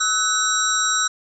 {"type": "tone cluster", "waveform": "sine", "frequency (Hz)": [1299, 1498, 3901, 5780, 7430], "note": ["E6", "F#6", "B7", "F#8", "A#8"], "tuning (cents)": [-26, 21, -22, -41, -7], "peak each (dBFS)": -24, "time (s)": [0, 1.08], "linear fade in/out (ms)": 10, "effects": []}